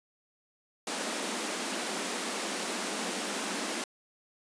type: high-pass noise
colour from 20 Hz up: pink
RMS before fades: -34 dBFS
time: 0.87-3.84 s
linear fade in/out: 2 ms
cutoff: 190 Hz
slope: 96 dB/octave
effects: resampled to 22050 Hz